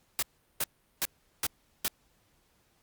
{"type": "noise bursts", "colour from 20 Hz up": "white", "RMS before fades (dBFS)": -29, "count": 5, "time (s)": [0.19, 1.88], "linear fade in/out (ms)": 0, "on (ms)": 34, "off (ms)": 380, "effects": ["pink hiss -69 dBFS RMS until 2.82 s", "Opus 48 kbps"]}